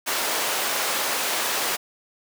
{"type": "high-pass noise", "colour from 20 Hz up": "pink", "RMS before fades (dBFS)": -25, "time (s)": [0.06, 1.77], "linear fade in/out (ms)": 20, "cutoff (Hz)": 570, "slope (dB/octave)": 12, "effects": []}